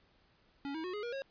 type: tone with pitch steps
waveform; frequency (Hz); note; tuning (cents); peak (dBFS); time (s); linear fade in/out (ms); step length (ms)
square; 280 / 319.8 / 365.2 / 417.1 / 476.4 / 544.1; C#4 / D#4 / F#4 / G#4 / A#4 / C#5; +18 / +48 / -23 / +7 / +38 / -32; -38; 0.65-1.22; 0; 95
effects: pink hiss -69 dBFS RMS until 1.3 s + resampled to 11025 Hz